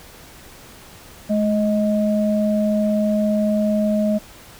sine tone pair together, 212.3 / 627 Hz, G#3 / D#5, +38 / +13 cents, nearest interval octave + perfect fifth, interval 1875 cents, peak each -17 / -21 dBFS, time 1.29-4.19 s, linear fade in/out 20 ms, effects pink hiss -43 dBFS RMS until 4.59 s

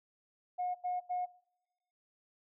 sine tone bursts, 722 Hz, F#5, 43 cents flat, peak -31 dBFS, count 3, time 0.58-1.262 s, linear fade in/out 20 ms, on 170 ms, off 86 ms, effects noise-tail reverb RT60 0.9 s tail -22 dB re dry + tanh soft clip ceiling -28 dBFS

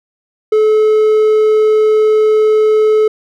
triangle tone, 431.2 Hz, A4, 35 cents flat, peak -5 dBFS, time 0.52-3.08 s, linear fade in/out 5 ms, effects none

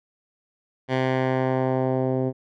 10% pulse tone with low-pass filter sweep, 130.2 Hz, C3, 8 cents flat, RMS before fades -23 dBFS, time 0.88-2.33 s, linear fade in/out 50 ms, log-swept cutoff 3000 to 430 Hz, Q 0.94, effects none

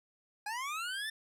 25% pulse linear sweep, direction up, 809 to 1800 Hz, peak -32 dBFS, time 0.46-1.1 s, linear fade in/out 5 ms, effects low-pass 12000 Hz 12 dB/octave + 12-bit

